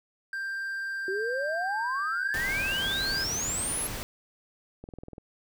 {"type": "tone", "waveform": "triangle", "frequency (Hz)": 1581, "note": "G6", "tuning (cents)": 14, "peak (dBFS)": -29, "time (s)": [0.33, 3.24], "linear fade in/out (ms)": 2}
{"type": "exponential sweep", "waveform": "sine", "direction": "up", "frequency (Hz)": [370, 11400], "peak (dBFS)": -29, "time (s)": [1.08, 3.87], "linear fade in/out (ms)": 2}
{"type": "noise", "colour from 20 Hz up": "pink", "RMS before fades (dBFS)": -36, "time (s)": [2.34, 4.03], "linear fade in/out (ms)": 0}
{"type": "click train", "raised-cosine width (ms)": 2, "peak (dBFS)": -29, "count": 8, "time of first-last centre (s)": [4.84, 5.181], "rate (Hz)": 20.5}
{"effects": []}